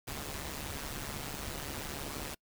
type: noise with amplitude modulation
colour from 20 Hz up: pink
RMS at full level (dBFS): -37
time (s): 0.07-2.35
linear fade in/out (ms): 10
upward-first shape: sine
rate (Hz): 144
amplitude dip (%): 75
effects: noise-tail reverb RT60 0.1 s tail -26 dB re dry